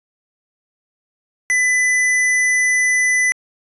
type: tone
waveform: square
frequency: 2000 Hz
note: B6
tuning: 21 cents sharp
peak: -14 dBFS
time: 1.5-3.32 s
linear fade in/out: 0 ms
effects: resampled to 24000 Hz